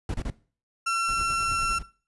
brown noise bursts, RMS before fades -29 dBFS, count 3, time 0.09-0.301 s, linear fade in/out 2 ms, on 51 ms, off 29 ms
35% pulse tone, 1354 Hz, E6, 46 cents sharp, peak -22 dBFS, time 0.86-1.79 s, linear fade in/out 10 ms
brown noise with tremolo, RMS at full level -35 dBFS, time 1.08-1.83 s, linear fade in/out 10 ms, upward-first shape sine, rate 9.7 Hz, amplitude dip 60%
effects noise-tail reverb RT60 0.4 s tail -19 dB re dry + resampled to 24000 Hz

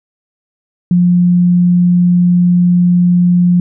sine tone, 176.9 Hz, F3, 23 cents sharp, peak -6 dBFS, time 0.91-3.6 s, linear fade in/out 2 ms, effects none

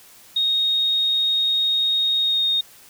sine tone with pitch glide, 3729 to 3701 Hz, A#7 to A#7, 0 to -13 cents, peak -17 dBFS, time 0.36-2.61 s, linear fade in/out 5 ms, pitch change -13 cents, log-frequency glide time 2.21-2.45 s, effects white hiss -48 dBFS RMS until 2.89 s

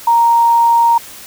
sine tone, 932.3 Hz, A#5, in tune, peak -7 dBFS, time 0.07-0.98 s, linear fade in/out 5 ms, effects white hiss -34 dBFS RMS until 1.26 s

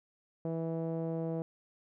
sawtooth tone with low-pass filter, 163.7 Hz, E3, 12 cents flat, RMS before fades -35 dBFS, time 0.45-1.42 s, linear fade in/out 0 ms, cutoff 570 Hz, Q 2.6, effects none

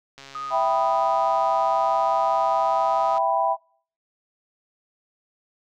click train, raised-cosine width 0.2 ms, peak -25 dBFS, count 412, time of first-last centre 0.18-3.18 s, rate 137 Hz
sine tone with pitch glide, 1243 to 1254.5 Hz, D#6 to D#6, -2 to +14 cents, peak -29 dBFS, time 0.35-3.17 s, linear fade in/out 2 ms, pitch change +16 cents, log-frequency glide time 2.54-2.74 s
sine chord, E minor, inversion none, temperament equal, 659.3 / 784 / 987.8 Hz, E5 / G5 / B5, 0 / 0 / 0 cents, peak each -23 dBFS, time 0.5-3.57 s, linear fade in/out 50 ms
effects noise-tail reverb RT60 0.5 s tail -25 dB re dry

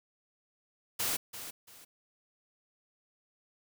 white noise with echo, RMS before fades -32 dBFS, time 0.99-1.17 s, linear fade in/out 10 ms, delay 340 ms, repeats 2, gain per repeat -11 dB, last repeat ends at 1.85 s, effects none

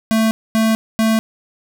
square tone bursts, 221.9 Hz, A3, 15 cents sharp, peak -13 dBFS, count 3, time 0.11-1.19 s, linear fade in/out 0 ms, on 200 ms, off 240 ms, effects none

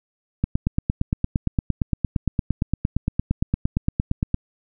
click train, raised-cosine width 5 ms, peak -7 dBFS, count 35, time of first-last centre 0.44-4.344 s, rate 8.71 Hz, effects none

